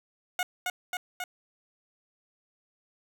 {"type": "tone with echo", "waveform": "15% pulse", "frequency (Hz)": 725, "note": "F#5", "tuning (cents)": -35, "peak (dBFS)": -20, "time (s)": [0.39, 0.43], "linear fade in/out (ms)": 2, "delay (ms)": 270, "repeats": 3, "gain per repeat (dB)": -2, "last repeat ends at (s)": 1.24, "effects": []}